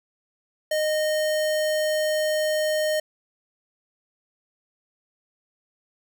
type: tone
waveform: square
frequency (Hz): 616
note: D#5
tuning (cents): -17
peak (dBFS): -22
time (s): 0.71-3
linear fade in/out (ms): 5
effects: none